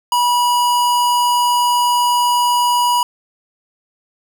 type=tone; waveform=square; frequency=972 Hz; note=B5; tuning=28 cents flat; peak=-13 dBFS; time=0.12-3.03 s; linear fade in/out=2 ms; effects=none